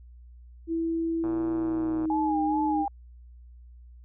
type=tone with pitch glide; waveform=sine; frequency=329.6 to 307.5 Hz; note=E4 to D#4; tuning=0 to -20 cents; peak=-25 dBFS; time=0.67-2.86 s; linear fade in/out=50 ms; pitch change=-120 cents; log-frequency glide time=1.5-2.43 s
type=click train; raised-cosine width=1 ms; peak=-26 dBFS; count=98; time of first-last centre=1.24-2.055 s; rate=119 Hz
type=tone with vibrato; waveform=sine; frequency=832 Hz; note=G#5; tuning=3 cents sharp; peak=-26 dBFS; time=2.1-2.88 s; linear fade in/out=2 ms; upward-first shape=sine; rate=2.4 Hz; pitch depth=69 cents each way
effects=added 60 Hz sine -46 dBFS peak until 4.04 s